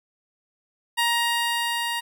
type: tone with level ramp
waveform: 15% pulse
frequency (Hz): 940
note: A#5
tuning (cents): +14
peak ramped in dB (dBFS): -13 to -19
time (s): 0.97-2.01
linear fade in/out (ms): 20
effects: none